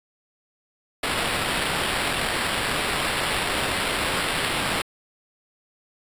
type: noise with sample-and-hold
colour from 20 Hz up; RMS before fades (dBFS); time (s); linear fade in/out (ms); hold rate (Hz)
blue; -25; 1.03-4.82; 5; 6300
effects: resampled to 32000 Hz